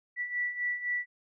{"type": "beating tone pair", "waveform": "sine", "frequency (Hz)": [1956, 1959.9], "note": ["B6", "B6"], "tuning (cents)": [-17, -14], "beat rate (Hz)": 3.9, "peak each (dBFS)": [-36, -31], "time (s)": [0.16, 1.06], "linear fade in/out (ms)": 50, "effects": []}